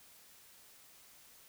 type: silence
effects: white hiss -60 dBFS RMS until 1.48 s